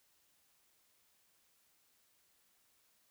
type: silence
effects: white hiss -73 dBFS RMS until 3.1 s